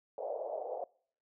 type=band-pass noise; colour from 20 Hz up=pink; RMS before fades=-39 dBFS; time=0.18-0.84 s; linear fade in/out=2 ms; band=480 to 720 Hz; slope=48 dB/octave; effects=noise-tail reverb RT60 0.6 s tail -26 dB re dry

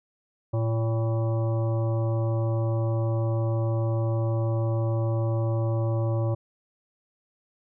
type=harmonic tone with a mistuned harmonic; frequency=113.3 Hz; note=A#2; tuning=49 cents flat; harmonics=1 / 3 / 5 / 7 / 9 / 10; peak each=-23 / -33 / -32 / -42 / -43 / -45 dBFS; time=0.53-6.35 s; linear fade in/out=10 ms; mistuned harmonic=9; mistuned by=-58 cents; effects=none

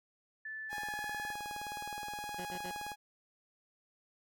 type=tone with pitch glide; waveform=sine; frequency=1750 to 1717 Hz; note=A6 to A6; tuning=-10 to -43 cents; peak=-40 dBFS; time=0.45-1.33 s; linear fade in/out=5 ms; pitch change=-33 cents; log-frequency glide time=0.86-0.93 s
type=tone; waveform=sawtooth; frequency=830.6 Hz; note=G#5; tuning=in tune; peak=-36 dBFS; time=0.69-2.96 s; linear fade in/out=50 ms
type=click train; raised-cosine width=1 ms; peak=-34 dBFS; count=43; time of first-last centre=0.73-2.917 s; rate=19.2 Hz
type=tone bursts; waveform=15% pulse; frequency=180.6 Hz; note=F#3; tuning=42 cents flat; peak=-36 dBFS; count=3; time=2.38-2.711 s; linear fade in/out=10 ms; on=73 ms; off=56 ms
effects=none

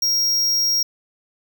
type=tone; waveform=square; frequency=5600 Hz; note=F8; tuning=4 cents sharp; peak=-17 dBFS; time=0.02-0.83 s; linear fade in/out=5 ms; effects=none

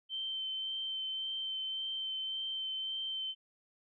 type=tone with vibrato; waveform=sine; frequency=3102 Hz; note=G7; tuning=19 cents flat; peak=-35 dBFS; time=0.09-3.35 s; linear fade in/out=50 ms; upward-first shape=sine; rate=1.8 Hz; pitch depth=12 cents each way; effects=none

